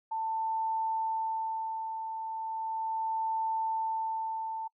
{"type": "tone with tremolo", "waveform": "sine", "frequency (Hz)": 890, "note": "A5", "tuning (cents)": 20, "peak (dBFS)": -28, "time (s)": [0.11, 4.68], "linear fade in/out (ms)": 10, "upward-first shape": "sine", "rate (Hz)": 0.37, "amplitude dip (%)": 50, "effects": ["noise-tail reverb RT60 0.1 s tail -25 dB re dry"]}